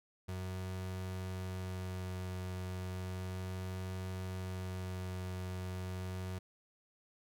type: tone with vibrato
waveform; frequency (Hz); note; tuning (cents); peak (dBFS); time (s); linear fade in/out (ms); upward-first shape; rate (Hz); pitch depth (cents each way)
35% pulse; 92.5; F#2; 0; -37; 0.28-6.39; 10; sine; 0.34; 11
effects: none